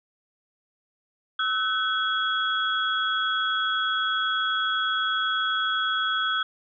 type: tone cluster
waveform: sine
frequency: 1301 / 1509 / 3330 Hz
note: E6 / F#6 / G#7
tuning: -23 / +34 / +4 cents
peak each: -27 dBFS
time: 1.39-6.43 s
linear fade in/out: 5 ms
effects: none